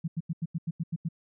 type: tone bursts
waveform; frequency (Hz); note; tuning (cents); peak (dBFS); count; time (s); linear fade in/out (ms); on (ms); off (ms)
sine; 164.6; E3; -2; -27; 9; 0.04-1.088; 10; 40; 86
effects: none